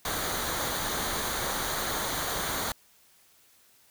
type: noise with comb filter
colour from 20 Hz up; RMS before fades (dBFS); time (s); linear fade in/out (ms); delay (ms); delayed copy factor
pink; -31; 0.05-2.72; 2; 0.38; -0.6
effects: white hiss -61 dBFS RMS until 3.9 s